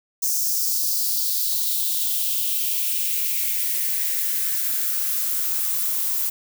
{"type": "noise with high-pass filter sweep", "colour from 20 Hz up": "violet", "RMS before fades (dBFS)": -23, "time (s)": [0.22, 6.3], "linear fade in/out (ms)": 10, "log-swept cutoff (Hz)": [6000, 920], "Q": 3.2, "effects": []}